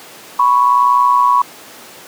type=tone pair together; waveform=sine; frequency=987.7 / 1108.7 Hz; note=B5 / C#6; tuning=0 / 0 cents; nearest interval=major second; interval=200 cents; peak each=-11 dBFS; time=0.39-1.42 s; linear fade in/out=5 ms; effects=pink hiss -36 dBFS RMS until 2.07 s + high-pass 300 Hz 12 dB/octave